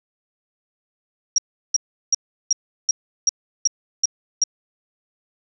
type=tone bursts; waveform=sine; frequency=5640 Hz; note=F8; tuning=16 cents sharp; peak=-13 dBFS; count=9; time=1.36-4.438 s; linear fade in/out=2 ms; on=22 ms; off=360 ms; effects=none